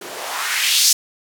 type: noise with band-pass filter sweep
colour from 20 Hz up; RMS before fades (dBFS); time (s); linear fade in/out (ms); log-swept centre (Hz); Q
blue; -19; 0.01-0.93; 5; 320 to 6100; 1.9
effects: none